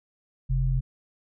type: tone pair together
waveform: sine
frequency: 44.07 / 130.81 Hz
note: F1 / C3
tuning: +16 / 0 cents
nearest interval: octave + perfect fifth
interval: 1884 cents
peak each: -24 dBFS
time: 0.49-0.81 s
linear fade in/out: 20 ms
effects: none